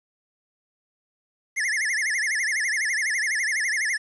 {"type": "tone with vibrato", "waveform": "square", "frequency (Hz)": 1912, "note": "A#6", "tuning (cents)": 43, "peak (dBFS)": -23, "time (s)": [1.56, 3.98], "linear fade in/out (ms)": 20, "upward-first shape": "sine", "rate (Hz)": 12, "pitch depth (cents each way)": 210, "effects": ["resampled to 24000 Hz", "9-bit"]}